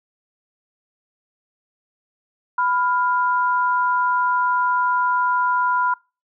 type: tone pair together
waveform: sine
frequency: 993 / 1404.3 Hz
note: B5 / F6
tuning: +9 / +9 cents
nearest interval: tritone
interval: 600 cents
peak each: -18 / -22 dBFS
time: 2.58-5.94 s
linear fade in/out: 5 ms
effects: noise-tail reverb RT60 0.3 s tail -25 dB re dry